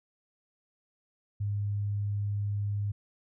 sine tone, 102.2 Hz, G#2, 27 cents flat, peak -28 dBFS, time 1.4-2.92 s, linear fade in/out 10 ms, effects none

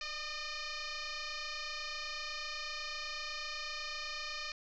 sine tone with frequency modulation, 1232 Hz, D#6, 17 cents flat, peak -38 dBFS, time 0.01-4.52 s, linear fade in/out 2 ms, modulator 609 Hz, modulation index 6.9, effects none

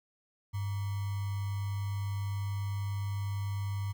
sine tone with sample-and-hold, 99.6 Hz, G2, 28 cents sharp, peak -31 dBFS, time 0.53-3.93 s, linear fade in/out 20 ms, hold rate 1050 Hz, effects none

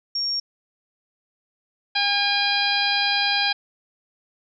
sine tone, 5540 Hz, F8, 15 cents flat, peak -22 dBFS, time 0.15-0.4 s, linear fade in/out 5 ms
harmonic tone, 810 Hz, G#5, 43 cents flat, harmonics 1 / 2 / 3 / 4 / 5 / 6, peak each -26 / -26 / -26 / -26 / -26 / -26 dBFS, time 1.95-3.53 s, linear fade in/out 10 ms
effects none

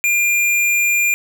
square tone, 2400 Hz, D7, 37 cents sharp, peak -14 dBFS, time 0.04-1.14 s, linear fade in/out 0 ms, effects none

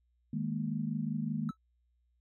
sine chord, D# suspended fourth, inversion none, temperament equal with one note detuned, 156.19 / 207.7 / 233.1 Hz, D#3 / G#3 / A#3, +7 / 0 / 0 cents, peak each -36 dBFS, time 0.33-1.51 s, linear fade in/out 5 ms
triangle tone with exponential decay, 1306 Hz, E6, 17 cents flat, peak -36 dBFS, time 1.49-1.57 s, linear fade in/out 1 ms, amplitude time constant 16 ms
effects added 60 Hz sine -70 dBFS peak until 2.2 s

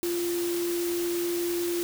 sine tone in noise, 346.6 Hz, F4, 13 cents flat, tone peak -26 dBFS, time 0.03-1.83 s, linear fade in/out 0 ms, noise white, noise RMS -36 dBFS, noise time 0.03-1.83 s, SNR +7 dB, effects none

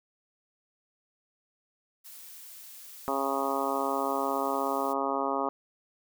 blue noise, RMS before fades -47 dBFS, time 2.04-4.94 s, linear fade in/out 20 ms
harmonic tone, 137.2 Hz, C#3, 17 cents flat, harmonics 2 / 3 / 4 / 5 / 6 / 7 / 8 / 9, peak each -35 / -35 / -35 / -35 / -35 / -35 / -35 / -35 dBFS, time 3.08-5.49 s, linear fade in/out 0 ms
effects none

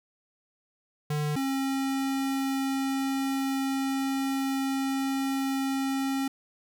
square tone pair in turn, 149.5 / 270.1 Hz, D3 / C#4, +31 / -45 cents, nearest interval minor seventh, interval 1024 cents, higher second, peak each -27 dBFS, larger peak neither, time 1.1-1.36 / 1.36-6.28 s, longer second, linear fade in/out 5 ms, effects none

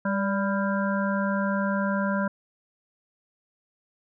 harmonic tone with a mistuned harmonic, 198.9 Hz, G3, 25 cents sharp, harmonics 1 / 3 / 5 / 7 / 8, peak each -25 / -30 / -32 / -33 / -34 dBFS, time 0.05-2.28 s, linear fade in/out 5 ms, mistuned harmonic 3, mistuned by -40 cents, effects none

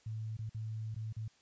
sine tone with dropouts, 110 Hz, A2, in tune, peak -37 dBFS, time 0.06-1.28 s, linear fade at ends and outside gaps 5 ms, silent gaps 0.369-0.389 / 0.495-0.545 / 0.946-0.961 / 1.127-1.165 s, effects white hiss -68 dBFS RMS until 1.41 s + resampled to 16000 Hz

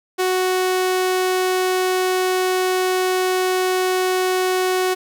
sawtooth tone, 370 Hz, F#4, in tune, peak -13 dBFS, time 0.18-4.95 s, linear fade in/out 20 ms, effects none

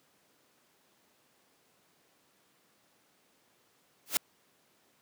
white noise with exponential growth, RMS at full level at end -23 dBFS, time 4.06-4.17 s, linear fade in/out 1 ms, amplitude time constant 23 ms, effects pink hiss -68 dBFS RMS until 5.01 s + high-pass 200 Hz 12 dB/octave

